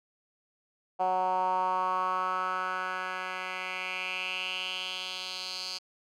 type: tone with band-pass filter sweep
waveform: 10% pulse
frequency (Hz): 185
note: F#3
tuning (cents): 0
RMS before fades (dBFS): -32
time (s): 0.99-5.79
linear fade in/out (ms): 20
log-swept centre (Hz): 760 to 4600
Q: 4.1
effects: none